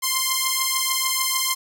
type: beating tone pair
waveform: 5% pulse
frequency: 1046.5 / 1053.2 Hz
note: C6 / C6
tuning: 0 / +11 cents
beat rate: 6.7 Hz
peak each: -11 dBFS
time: 0.02-1.55 s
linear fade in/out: 20 ms
effects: none